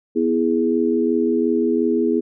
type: chord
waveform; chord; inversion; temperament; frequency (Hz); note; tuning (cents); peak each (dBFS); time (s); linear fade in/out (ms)
sine; E major; second; equal; 246.9 / 329.6 / 415.3; B3 / E4 / G#4; 0 / 0 / 0; -20; 0.15-2.21; 20
effects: none